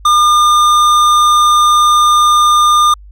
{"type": "tone with tanh clipping", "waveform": "sine", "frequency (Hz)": 1207, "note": "D6", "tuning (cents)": 47, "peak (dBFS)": -8, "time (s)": [0.05, 2.94], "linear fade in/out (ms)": 5, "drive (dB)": 15, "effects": ["added 50 Hz sine -33 dBFS peak until 3.11 s"]}